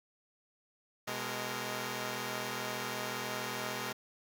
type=tone cluster; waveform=5% pulse; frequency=125.3 / 207.8 / 460.7 Hz; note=B2 / G#3 / A#4; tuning=+25 / +1 / -20 cents; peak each=-29 / -28 / -30 dBFS; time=1.07-3.93 s; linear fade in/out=10 ms; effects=none